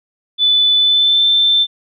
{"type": "tone with pitch glide", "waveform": "sine", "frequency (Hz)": [3491, 3550], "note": ["A7", "A7"], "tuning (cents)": [-14, 15], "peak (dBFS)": -9, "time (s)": [0.38, 1.67], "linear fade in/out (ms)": 50, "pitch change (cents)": 29, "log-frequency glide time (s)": [0.76, 1.27], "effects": []}